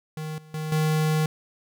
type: tone with level steps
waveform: square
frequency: 155.56 Hz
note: D#3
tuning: in tune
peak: -31 / -47 / -29 / -21 dBFS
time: 0.17-1.26 s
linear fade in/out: 2 ms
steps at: 0.38 / 0.54 / 0.72 s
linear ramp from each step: 2 ms
effects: none